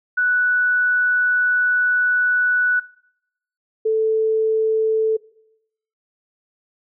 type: tone pair in turn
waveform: sine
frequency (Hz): 1480 / 440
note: F#6 / A4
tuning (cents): 0 / 0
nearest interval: octave + major sixth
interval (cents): 2100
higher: first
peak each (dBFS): -15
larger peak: neither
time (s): 0.17-2.8 / 3.85-5.17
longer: first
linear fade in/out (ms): 10
effects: noise-tail reverb RT60 0.8 s tail -22 dB re dry